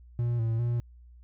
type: tone with vibrato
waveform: triangle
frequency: 116.4 Hz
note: A#2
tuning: 2 cents flat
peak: -23 dBFS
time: 0.19-0.8 s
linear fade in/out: 0 ms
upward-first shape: square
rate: 2.5 Hz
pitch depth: 43 cents each way
effects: added 60 Hz sine -49 dBFS peak until 1.23 s